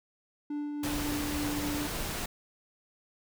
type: tone with tremolo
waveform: triangle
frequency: 293.7 Hz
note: D4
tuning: in tune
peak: -29 dBFS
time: 0.5-1.87 s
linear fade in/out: 5 ms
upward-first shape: triangle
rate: 3.4 Hz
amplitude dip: 30%
type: noise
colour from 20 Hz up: pink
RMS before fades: -35 dBFS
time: 0.83-2.26 s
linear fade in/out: 5 ms
effects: none